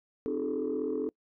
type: tone cluster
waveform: sine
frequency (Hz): 261.8 / 305.1 / 355.2 / 399.8 / 435.7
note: C4 / D#4 / F4 / G4 / A4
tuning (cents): +1 / -34 / +29 / +34 / -17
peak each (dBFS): -35 / -34 / -39 / -38 / -31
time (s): 0.26-1.09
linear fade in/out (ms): 0
effects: noise-tail reverb RT60 0.1 s tail -25 dB re dry + tanh soft clip ceiling -23 dBFS